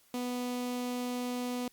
sawtooth tone with notch filter, 246.9 Hz, B3, in tune, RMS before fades -35 dBFS, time 0.14-1.68 s, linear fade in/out 2 ms, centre 1600 Hz, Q 1.8, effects white hiss -65 dBFS RMS until 1.72 s + Opus 48 kbps

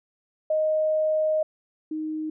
sine tone pair in turn, 622.3 / 311.1 Hz, D#5 / D#4, 0 / 0 cents, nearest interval octave, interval 1200 cents, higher first, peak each -20 / -27 dBFS, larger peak first, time 0.5-1.43 / 1.91-2.3 s, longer first, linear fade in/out 5 ms, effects none

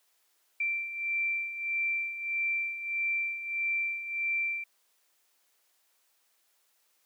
sine beating tone pair, 2349 / 2350.6 Hz, D7 / D7, 0 / +1 cents, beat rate 1.6 Hz, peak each -36 / -30 dBFS, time 0.6-4.64 s, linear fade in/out 5 ms, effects white hiss -71 dBFS RMS until 7.05 s + high-pass 400 Hz 12 dB/octave

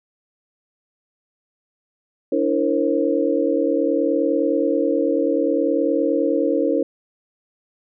sine tone cluster, 288.3 / 328.9 / 467.5 / 537 Hz, D4 / E4 / A#4 / C5, -32 / -4 / +5 / +45 cents, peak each -22 dBFS, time 2.32-6.83 s, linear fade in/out 5 ms, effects none

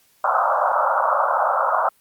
white band-pass noise, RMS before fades -19 dBFS, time 0.24-1.89 s, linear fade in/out 5 ms, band 540 to 1400 Hz, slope 96 dB/octave, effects white hiss -59 dBFS RMS until 2 s + Opus 48 kbps

